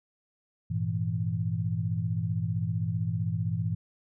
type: tone cluster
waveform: sine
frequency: 101 / 116.5 / 164.1 Hz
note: G#2 / A#2 / E3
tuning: -48 / -1 / -8 cents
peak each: -31 dBFS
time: 0.7-3.75 s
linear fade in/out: 10 ms
effects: none